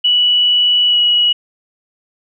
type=tone with pitch glide; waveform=sine; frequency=2947 to 2918 Hz; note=F#7 to F#7; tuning=-8 to -25 cents; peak=-9 dBFS; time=0.04-1.33 s; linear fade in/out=10 ms; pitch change=-17 cents; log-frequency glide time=0.88-0.97 s; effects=none